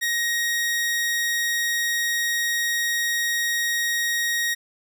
sawtooth tone, 1880 Hz, A#6, 14 cents sharp, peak -18 dBFS, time 0.01-4.55 s, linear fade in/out 20 ms, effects none

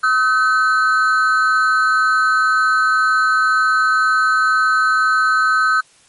triangle ring-modulated tone, 1400 Hz, F6, 4 cents sharp, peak -7 dBFS, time 0.03-5.81 s, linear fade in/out 10 ms, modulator 121 Hz, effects white hiss -51 dBFS RMS until 6.08 s + MP3 48 kbps

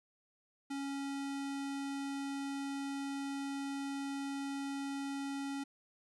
square tone, 277.2 Hz, C#4, in tune, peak -38 dBFS, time 0.7-5.64 s, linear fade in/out 10 ms, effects resampled to 24000 Hz + 12-bit

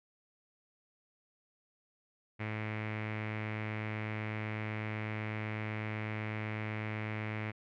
sawtooth tone with low-pass filter, 108 Hz, A2, 32 cents flat, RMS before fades -38 dBFS, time 2.39-7.52 s, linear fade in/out 20 ms, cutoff 2200 Hz, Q 4.6, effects none

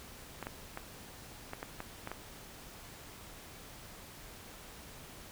clicks, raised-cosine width 0.5 ms, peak -24 dBFS, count 8, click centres 0.427 / 0.469 / 0.774 / 1.534 / 1.629 / 1.804 / 2.074 / 2.116 s, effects pink hiss -51 dBFS RMS until 5.31 s

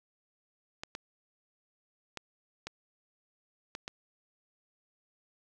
clicks, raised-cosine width 0.2 ms, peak -21 dBFS, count 6, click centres 0.835 / 0.951 / 2.173 / 2.67 / 3.751 / 3.879 s, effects none

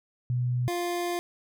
sine / 25% pulse tone pair in turn, 123.6 / 349.6 Hz, B2 / F4, +2 / +2 cents, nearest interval octave + tritone, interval 1800 cents, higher second, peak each -24 dBFS, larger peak neither, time 0.3-0.68 / 0.68-1.19 s, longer second, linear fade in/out 0 ms, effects none

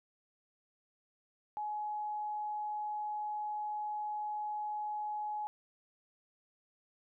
sine tone, 843 Hz, G#5, 26 cents sharp, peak -35 dBFS, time 1.57-5.47 s, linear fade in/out 0 ms, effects none

